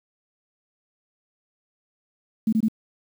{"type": "tone bursts", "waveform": "sine", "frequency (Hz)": 220, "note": "A3", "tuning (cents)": 0, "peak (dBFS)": -17, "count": 3, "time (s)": [2.47, 2.684], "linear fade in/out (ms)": 5, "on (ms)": 56, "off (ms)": 23, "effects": ["8-bit"]}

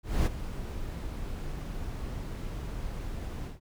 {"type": "noise with ADSR envelope", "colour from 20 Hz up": "brown", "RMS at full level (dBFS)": -23, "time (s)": [0.03, 3.6], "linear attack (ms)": 230, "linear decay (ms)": 21, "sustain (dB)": -13, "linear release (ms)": 150, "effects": []}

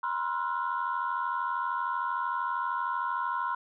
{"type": "tone cluster", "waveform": "sine", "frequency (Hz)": [963, 1043, 1359, 1452], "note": ["B5", "C6", "F6", "F#6"], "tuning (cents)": [-44, -6, -48, -33], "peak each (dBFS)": [-32, -31, -36, -37], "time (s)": [0.03, 3.55], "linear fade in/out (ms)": 5, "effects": ["tanh soft clip ceiling -20 dBFS"]}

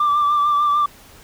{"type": "tone with vibrato", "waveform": "sine", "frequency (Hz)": 1174.7, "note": "D6", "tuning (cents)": 0, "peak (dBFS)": -12, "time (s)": [0, 0.86], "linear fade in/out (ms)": 5, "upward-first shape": "sine", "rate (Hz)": 6.7, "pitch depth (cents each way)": 31, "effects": ["tanh soft clip ceiling -12 dBFS", "pink hiss -46 dBFS RMS until 1.23 s"]}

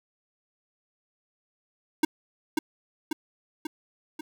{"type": "tone with echo", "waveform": "square", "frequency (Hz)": 311.1, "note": "D#4", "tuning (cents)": 0, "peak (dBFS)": -18, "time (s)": [2.03, 2.05], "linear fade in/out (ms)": 5, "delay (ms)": 540, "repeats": 4, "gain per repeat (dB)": -4, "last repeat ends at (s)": 4.21, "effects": []}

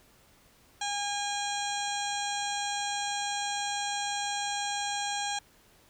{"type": "harmonic tone with a mistuned harmonic", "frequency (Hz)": 814, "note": "G#5", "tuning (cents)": -35, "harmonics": [1, 2, 3, 4, 5, 7, 8, 9, 10], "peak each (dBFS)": [-33, -39, -42, -38, -40, -42, -45, -41, -46], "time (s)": [0.81, 5.39], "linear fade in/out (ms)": 5, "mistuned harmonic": 10, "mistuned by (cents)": 32, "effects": ["pink hiss -61 dBFS RMS until 5.89 s"]}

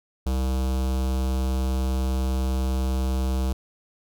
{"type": "tone with notch filter", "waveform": "square", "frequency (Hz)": 65, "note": "C2", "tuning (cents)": -11, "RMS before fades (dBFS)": -24, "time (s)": [0.26, 3.53], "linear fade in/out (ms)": 5, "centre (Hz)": 1900, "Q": 1.1, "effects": []}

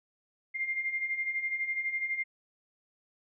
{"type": "beating tone pair", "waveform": "sine", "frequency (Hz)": [2100, 2112], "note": ["C7", "C7"], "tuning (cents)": [6, 16], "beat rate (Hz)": 12, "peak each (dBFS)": [-37, -31], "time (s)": [0.54, 2.24], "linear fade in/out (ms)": 20, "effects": []}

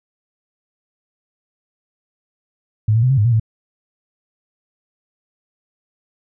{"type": "tone with pitch steps", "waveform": "sine", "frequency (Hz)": [107.6, 113.8, 127.1, 135.2, 104, 120, 111.1], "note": ["A2", "A#2", "C3", "C#3", "G#2", "B2", "A2"], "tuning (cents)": [-38, -41, -50, -43, 3, -49, 17], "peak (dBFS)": -11, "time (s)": [2.88, 3.398], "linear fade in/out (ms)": 5, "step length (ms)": 74, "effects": []}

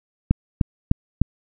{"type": "click train", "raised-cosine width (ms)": 5, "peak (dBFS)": -3, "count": 4, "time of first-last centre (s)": [0.31, 1.216], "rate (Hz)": 3.31, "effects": []}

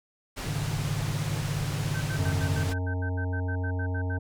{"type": "low-pass noise", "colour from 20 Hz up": "pink", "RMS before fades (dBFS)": -36, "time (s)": [0.36, 2.74], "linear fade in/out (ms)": 20, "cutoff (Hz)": 9300, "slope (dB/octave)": 12}
{"type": "chord", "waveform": "sine", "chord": "Ab suspended fourth", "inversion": "none", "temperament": "equal", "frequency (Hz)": [103.83, 138.59, 155.56], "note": ["Ab2", "Db3", "Eb3"], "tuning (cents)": [0, 0, 0], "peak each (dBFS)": -32, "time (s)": [0.45, 2.69], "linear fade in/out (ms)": 20}
{"type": "tone bursts", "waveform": "sine", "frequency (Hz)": 1545, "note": "G6", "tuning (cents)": -26, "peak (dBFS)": -35, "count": 15, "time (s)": [1.94, 4.173], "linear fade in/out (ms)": 10, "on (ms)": 77, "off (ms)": 77}
{"type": "harmonic tone", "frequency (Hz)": 91, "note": "F#2", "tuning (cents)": -28, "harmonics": [1, 3, 5, 7, 9, 10], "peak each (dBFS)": [-27, -37, -41, -44, -46, -47], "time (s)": [2.18, 4.19], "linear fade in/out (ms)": 10}
{"effects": []}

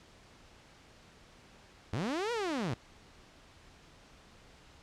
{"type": "linear two-way sweep", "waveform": "sawtooth", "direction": "up then down", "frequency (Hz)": [87.31, 490.8, 101.9], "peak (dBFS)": -28, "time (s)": [1.93, 2.74], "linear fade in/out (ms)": 0, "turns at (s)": 2.32, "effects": ["pink hiss -58 dBFS RMS until 4.82 s", "low-pass 6000 Hz 12 dB/octave"]}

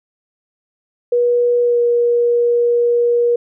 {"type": "tone with pitch glide", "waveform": "sine", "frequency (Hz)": [483.1, 477], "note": ["B4", "A#4"], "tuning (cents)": [-38, 40], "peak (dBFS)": -11, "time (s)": [1.12, 3.36], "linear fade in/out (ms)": 5, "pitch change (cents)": -22, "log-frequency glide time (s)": [1.62, 1.8], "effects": []}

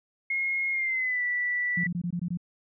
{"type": "tone with pitch glide", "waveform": "sine", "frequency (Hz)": [2154, 1963.9], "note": ["C7", "B6"], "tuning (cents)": [50, -10], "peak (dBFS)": -25, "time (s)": [0.3, 1.87], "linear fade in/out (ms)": 5, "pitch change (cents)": -160, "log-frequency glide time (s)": [0.71, 1.23]}
{"type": "tone bursts", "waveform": "sine", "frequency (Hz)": 174.61, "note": "F3", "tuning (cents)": 0, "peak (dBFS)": -27, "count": 7, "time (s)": [1.77, 2.373], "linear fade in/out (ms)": 5, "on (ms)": 69, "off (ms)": 20}
{"effects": []}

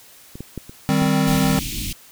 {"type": "clicks", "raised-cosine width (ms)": 3, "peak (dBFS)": [-22, -18, -15, -24, -16, -25], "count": 6, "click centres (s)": [0.355, 0.406, 0.577, 0.695, 1.021, 1.062]}
{"type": "chord", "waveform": "square", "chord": "C minor", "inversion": "first", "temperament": "equal", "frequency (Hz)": [155.56, 196, 261.6], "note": ["Eb3", "G3", "C4"], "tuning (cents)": [0, 0, 0], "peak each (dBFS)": -21, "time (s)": [0.89, 1.59], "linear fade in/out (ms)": 0}
{"type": "band-stop noise", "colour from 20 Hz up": "pink", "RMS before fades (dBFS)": -27, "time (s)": [1.27, 1.93], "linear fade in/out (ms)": 5, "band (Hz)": [310, 2300], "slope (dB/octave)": 48}
{"effects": ["white hiss -47 dBFS RMS until 2.11 s"]}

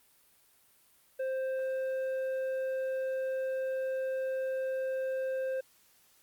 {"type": "tone with tanh clipping", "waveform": "triangle", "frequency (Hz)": 525, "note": "C5", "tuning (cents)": 6, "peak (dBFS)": -32, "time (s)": [1.19, 5.61], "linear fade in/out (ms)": 10, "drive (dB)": 11, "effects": ["white hiss -65 dBFS RMS until 6.22 s", "Opus 32 kbps"]}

